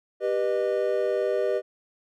triangle chord, G augmented, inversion none, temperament just, 392 / 490 / 612.5 Hz, G4 / B4 / D#5, 0 / -14 / -27 cents, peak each -25 dBFS, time 0.2-1.62 s, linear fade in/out 50 ms, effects none

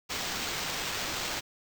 blue noise with sample-and-hold, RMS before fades -34 dBFS, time 0.09-1.41 s, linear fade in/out 20 ms, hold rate 11025 Hz, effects none

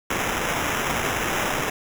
white noise with sample-and-hold, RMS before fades -25 dBFS, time 0.1-1.7 s, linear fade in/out 5 ms, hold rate 4410 Hz, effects none

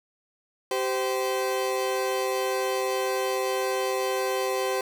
30% pulse tone pair together, 387.3 / 517 Hz, G4 / C5, -21 / -21 cents, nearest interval perfect fourth, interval 500 cents, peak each -25 dBFS, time 0.71-4.81 s, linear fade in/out 2 ms, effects none

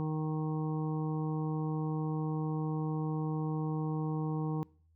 harmonic tone, 155.56 Hz, D#3, in tune, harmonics 1 / 2 / 3 / 5 / 6 / 7, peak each -32 / -38 / -42 / -46 / -48 / -49 dBFS, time 0-4.63 s, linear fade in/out 0 ms, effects noise-tail reverb RT60 0.5 s tail -24 dB re dry + added 81 Hz sine -64 dBFS peak until 4.95 s

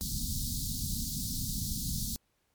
pink band-stop noise, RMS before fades -34 dBFS, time 0.01-2.16 s, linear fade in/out 0 ms, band 250 to 4000 Hz, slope 48 dB/octave, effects pink hiss -75 dBFS RMS until 2.54 s + MP3 96 kbps

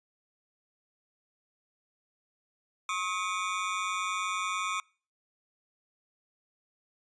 25% pulse ring-modulated tone, 1177 Hz, D6, 3 cents sharp, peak -23 dBFS, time 2.89-4.8 s, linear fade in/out 2 ms, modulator 95.5 Hz, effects noise-tail reverb RT60 0.4 s tail -25 dB re dry + resampled to 22050 Hz

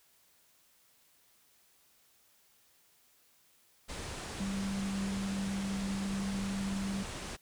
pink low-pass noise, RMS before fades -42 dBFS, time 3.88-7.37 s, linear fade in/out 20 ms, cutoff 9900 Hz, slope 48 dB/octave
sine tone, 196 Hz, G3, in tune, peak -33 dBFS, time 4.4-7.03 s, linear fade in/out 5 ms
effects white hiss -67 dBFS RMS until 7.41 s

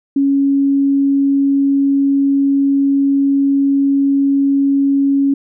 sine tone, 277.2 Hz, C#4, in tune, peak -10 dBFS, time 0.16-5.34 s, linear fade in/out 5 ms, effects none

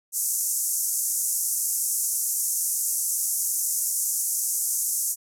white band-pass noise, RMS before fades -26 dBFS, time 0.12-5.16 s, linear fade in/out 50 ms, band 6000 to 13000 Hz, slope 48 dB/octave, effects none

